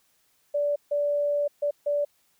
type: tone bursts at uneven times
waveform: sine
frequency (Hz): 581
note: D5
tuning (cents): -19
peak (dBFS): -22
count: 4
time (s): 0.54-0.76 / 0.91-1.48 / 1.62-1.71 / 1.86-2.05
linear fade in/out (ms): 10
effects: white hiss -67 dBFS RMS until 2.39 s

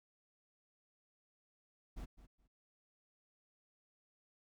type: noise with echo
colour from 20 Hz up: brown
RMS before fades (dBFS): -44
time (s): 1.96-2.06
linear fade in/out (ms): 20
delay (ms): 210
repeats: 2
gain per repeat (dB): -14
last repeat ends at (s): 2.48
effects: none

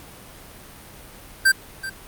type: tone with echo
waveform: square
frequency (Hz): 1568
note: G6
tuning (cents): 0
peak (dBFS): -13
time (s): 1.45-1.52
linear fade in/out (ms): 10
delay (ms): 380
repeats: 1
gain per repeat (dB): -15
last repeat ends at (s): 1.9
effects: pink hiss -43 dBFS RMS until 2.07 s + Opus 48 kbps

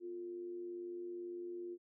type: tone with amplitude modulation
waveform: sine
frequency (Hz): 351.3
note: F4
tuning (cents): +10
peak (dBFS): -40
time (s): 0-1.78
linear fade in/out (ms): 50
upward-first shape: sine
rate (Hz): 97.9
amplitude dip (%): 40
effects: none

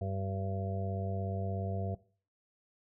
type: harmonic tone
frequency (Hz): 96.9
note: G2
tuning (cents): -20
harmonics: 1 / 2 / 4 / 5 / 6 / 7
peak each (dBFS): -34 / -42 / -45 / -45 / -48 / -42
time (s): 0.01-1.95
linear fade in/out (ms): 5
effects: noise-tail reverb RT60 0.4 s tail -18 dB re dry

